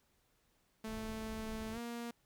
sawtooth tone with pitch glide, 220 to 235.8 Hz, A3 to A#3, 0 to +20 cents, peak -37 dBFS, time 0.84-2.11 s, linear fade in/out 5 ms, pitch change +120 cents, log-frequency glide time 1.72-1.78 s
brown noise, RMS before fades -49 dBFS, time 0.87-1.78 s, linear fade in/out 2 ms
effects pink hiss -75 dBFS RMS until 2.25 s

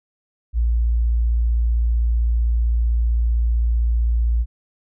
sine tone, 57.8 Hz, A#1, 14 cents flat, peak -15 dBFS, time 0.53-4.46 s, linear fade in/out 50 ms, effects none

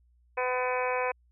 harmonic tone, 252 Hz, B3, 35 cents sharp, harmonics 2 / 3 / 4 / 5 / 6 / 7 / 8 / 9 / 10, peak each -30 / -35 / -32 / -43 / -39 / -40 / -46 / -37 / -38 dBFS, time 0.37-1.12 s, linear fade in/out 10 ms, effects added 60 Hz sine -61 dBFS peak until 1.31 s

